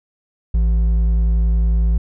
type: tone with hard clipping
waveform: sine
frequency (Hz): 55.6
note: A1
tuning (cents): +19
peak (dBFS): -14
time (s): 0.54-1.98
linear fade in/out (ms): 5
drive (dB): 5
effects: none